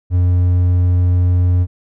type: tone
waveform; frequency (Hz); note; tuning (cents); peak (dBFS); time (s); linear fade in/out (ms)
triangle; 89.3; F2; +39; -8; 0.1-1.67; 50
effects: none